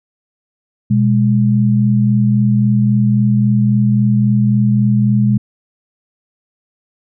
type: tone pair together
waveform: sine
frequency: 122.7 / 206.4 Hz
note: B2 / G#3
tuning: -11 / -10 cents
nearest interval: major sixth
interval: 901 cents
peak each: -12 dBFS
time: 0.9-5.38 s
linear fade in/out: 10 ms
effects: none